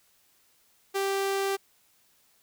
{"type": "tone", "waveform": "sawtooth", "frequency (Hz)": 392, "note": "G4", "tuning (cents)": 0, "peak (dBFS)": -22, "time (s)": [0.94, 1.57], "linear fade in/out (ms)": 20, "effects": ["white hiss -65 dBFS RMS until 2.42 s"]}